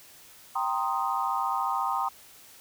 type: chord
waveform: sine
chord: C minor seventh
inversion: second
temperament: equal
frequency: 784 / 932.3 / 1046.5 / 1244.5 Hz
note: G5 / Bb5 / C6 / Eb6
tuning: 0 / 0 / 0 / 0 cents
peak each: -31 dBFS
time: 0.55-2.09 s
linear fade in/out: 10 ms
effects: white hiss -52 dBFS RMS until 2.6 s